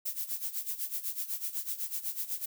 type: noise with tremolo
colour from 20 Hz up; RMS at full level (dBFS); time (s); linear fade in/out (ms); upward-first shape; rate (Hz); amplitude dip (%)
violet; -33; 0.05-2.46; 10; sine; 8; 80
effects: none